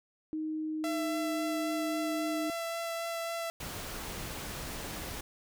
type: tone with pitch glide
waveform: sine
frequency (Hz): 312 to 309.5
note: D#4 to D#4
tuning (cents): +5 to -9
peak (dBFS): -32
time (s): 0.33-2.5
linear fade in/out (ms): 0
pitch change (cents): -14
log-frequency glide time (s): 0.44-2.18
type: tone with vibrato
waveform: sawtooth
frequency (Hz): 670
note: E5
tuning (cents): +28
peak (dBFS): -30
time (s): 0.84-3.5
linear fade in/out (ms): 0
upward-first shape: sine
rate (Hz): 3.7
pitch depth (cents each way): 8
type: noise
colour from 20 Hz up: pink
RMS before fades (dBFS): -40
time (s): 3.6-5.21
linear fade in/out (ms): 5
effects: none